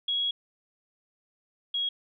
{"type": "tone pair in turn", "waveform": "sine", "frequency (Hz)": [3322, 3301], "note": ["G#7", "G#7"], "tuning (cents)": [0, -11], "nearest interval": "unison", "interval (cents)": 11, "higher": "first", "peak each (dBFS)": [-25, -26], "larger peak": "first", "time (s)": [[0.08, 0.31], [1.74, 1.89]], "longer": "first", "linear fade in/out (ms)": 5, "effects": []}